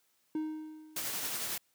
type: tone with exponential decay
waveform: triangle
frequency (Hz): 311.1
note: D#4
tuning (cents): 0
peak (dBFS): -28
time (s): 0.35-1.37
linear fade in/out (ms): 2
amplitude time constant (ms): 220
type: noise with tremolo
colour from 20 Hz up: white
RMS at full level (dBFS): -35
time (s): 0.96-1.58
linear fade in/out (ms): 5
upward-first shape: triangle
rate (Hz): 11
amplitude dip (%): 35
effects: white hiss -73 dBFS RMS until 1.74 s + high-pass 100 Hz 12 dB/octave